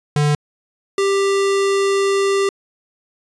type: tone pair in turn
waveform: square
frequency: 147.7 / 394.3 Hz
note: D3 / G4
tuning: +10 / +10 cents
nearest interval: octave + perfect fourth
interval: 1700 cents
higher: second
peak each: -14 / -15 dBFS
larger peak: first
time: 0.16-0.35 / 0.98-2.49 s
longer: second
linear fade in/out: 2 ms
effects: resampled to 22050 Hz